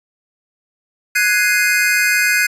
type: chord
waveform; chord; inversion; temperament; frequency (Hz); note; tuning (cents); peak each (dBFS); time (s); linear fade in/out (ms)
square; Ab dominant seventh; third; equal; 1480 / 1661.2 / 2093 / 2489; Gb6 / Ab6 / C7 / Eb7; 0 / 0 / 0 / 0; -19; 1.15-2.47; 10
effects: resampled to 32000 Hz